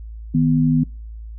sine tone pair together, 156.29 / 248.1 Hz, D#3 / B3, +8 / +8 cents, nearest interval minor sixth, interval 800 cents, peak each -16 dBFS, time 0.34-0.84 s, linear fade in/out 10 ms, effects noise-tail reverb RT60 0.4 s tail -26 dB re dry + added 55 Hz sine -31 dBFS peak until 1.38 s

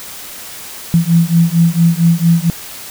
sine beating tone pair, 165.8 / 170.2 Hz, E3 / F3, +10 / -44 cents, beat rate 4.4 Hz, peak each -11 dBFS, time 0.94-2.5 s, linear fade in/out 0 ms, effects white hiss -30 dBFS RMS until 2.9 s

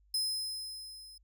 sawtooth tone with level ramp, 5100 Hz, D#8, 42 cents sharp, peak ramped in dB -26 to -48 dBFS, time 0.14-1.18 s, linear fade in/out 5 ms, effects added 50 Hz sine -63 dBFS peak until 1.23 s

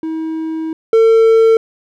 triangle tone pair in turn, 320 / 449.8 Hz, D#4 / A4, +49 / +38 cents, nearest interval tritone, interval 589 cents, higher second, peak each -16 / -4 dBFS, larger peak second, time 0.03-0.73 / 0.93-1.57 s, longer first, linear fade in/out 2 ms, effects none

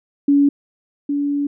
sine tone pair in turn, 283.7 / 286.2 Hz, C#4 / D4, +40 / -45 cents, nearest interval unison, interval 15 cents, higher second, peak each -10 / -17 dBFS, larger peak first, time 0.28-0.49 / 1.09-1.47 s, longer second, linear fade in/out 5 ms, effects none

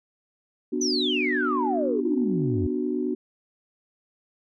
sine chord, B minor, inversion none, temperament just, 246.9 / 296.3 / 370.4 Hz, B3 / D4 / F#4, 0 / +15 / +2 cents, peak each -28 dBFS, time 0.72-3.15 s, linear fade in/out 10 ms
sine exponential sweep, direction down, 6180 to 84 Hz, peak -24 dBFS, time 0.81-2.67 s, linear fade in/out 5 ms
effects tanh soft clip ceiling -11 dBFS

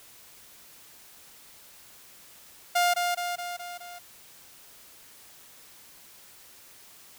sawtooth tone with echo, 705 Hz, F5, 16 cents sharp, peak -17 dBFS, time 2.75-2.94 s, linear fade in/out 10 ms, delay 210 ms, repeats 5, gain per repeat -4 dB, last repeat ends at 3.99 s, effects white hiss -52 dBFS RMS until 7.18 s

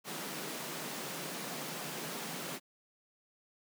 pink high-pass noise, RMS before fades -41 dBFS, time 0.04-2.6 s, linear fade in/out 50 ms, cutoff 140 Hz, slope 96 dB/octave, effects none

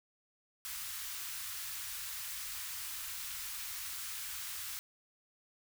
white band-stop noise, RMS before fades -42 dBFS, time 0.65-4.79 s, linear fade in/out 0 ms, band 100 to 1100 Hz, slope 24 dB/octave, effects none

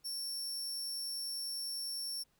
sawtooth tone, 5450 Hz, F8, 43 cents flat, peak -35 dBFS, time 0.04-2.24 s, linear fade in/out 20 ms, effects pink hiss -74 dBFS RMS until 2.39 s

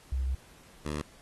sine / 10% pulse tone pair in turn, 65.4 / 75.03 Hz, C2 / D2, 0 / +38 cents, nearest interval major second, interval 238 cents, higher second, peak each -27 / -24 dBFS, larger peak second, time 0.12-0.35 / 0.85-1.02 s, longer first, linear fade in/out 5 ms, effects pink hiss -57 dBFS RMS until 1.21 s + AAC 32 kbps

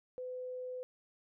sine tone, 505 Hz, B4, 39 cents sharp, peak -39 dBFS, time 0.18-0.83 s, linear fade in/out 0 ms, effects none

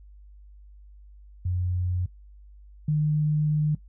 sine tone pair in turn, 90 / 151.36 Hz, F#2 / D#3, -47 / -47 cents, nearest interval major sixth, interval 900 cents, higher second, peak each -24 / -20 dBFS, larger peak second, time 1.45-2.06 / 2.88-3.75 s, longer second, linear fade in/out 5 ms, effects noise-tail reverb RT60 0.1 s tail -18 dB re dry + added 50 Hz sine -46 dBFS peak until 3.88 s

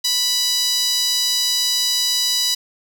sawtooth tone with high-pass filter, 986 Hz, B5, 3 cents flat, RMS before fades -19 dBFS, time 0.04-2.55 s, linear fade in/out 10 ms, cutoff 4400 Hz, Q 3.7, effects none

